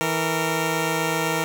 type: tone pair together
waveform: 10% pulse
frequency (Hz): 162.6 / 459.9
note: E3 / A#4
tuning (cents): -23 / -23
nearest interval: octave + tritone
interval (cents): 1800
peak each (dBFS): -16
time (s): 0.01-1.44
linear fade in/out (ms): 0
effects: 8-bit